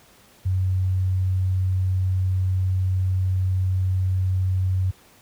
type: tone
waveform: sine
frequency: 93.3 Hz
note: F#2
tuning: 15 cents sharp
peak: -18 dBFS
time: 0.45-4.91 s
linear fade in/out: 10 ms
effects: pink hiss -53 dBFS RMS until 5.21 s + high-pass 60 Hz 12 dB/octave